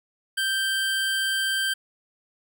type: tone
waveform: 25% pulse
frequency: 1568 Hz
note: G6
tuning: in tune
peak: -19 dBFS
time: 0.37-1.74 s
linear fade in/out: 10 ms
effects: none